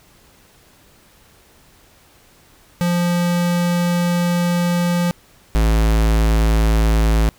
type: tone pair in turn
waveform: square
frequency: 174.61 / 54.67 Hz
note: F3 / A1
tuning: 0 / -10 cents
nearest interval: octave + minor sixth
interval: 2010 cents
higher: first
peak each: -16 / -13 dBFS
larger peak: second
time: 2.81-5.11 / 5.55-7.29 s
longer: first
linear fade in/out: 0 ms
effects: pink hiss -51 dBFS RMS until 7.38 s